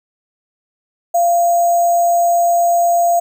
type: tone with sample-and-hold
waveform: sine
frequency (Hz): 689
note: F5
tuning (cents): -24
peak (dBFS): -10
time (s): 1.14-3.2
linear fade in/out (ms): 10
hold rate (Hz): 7350
effects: none